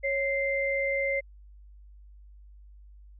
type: tone pair together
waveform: sine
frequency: 550.2 / 2087 Hz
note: C#5 / C7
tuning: -13 / -5 cents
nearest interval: octave + major seventh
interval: 2308 cents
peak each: -28 dBFS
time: 0.03-1.21 s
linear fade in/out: 20 ms
effects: added 50 Hz sine -48 dBFS peak until 3.19 s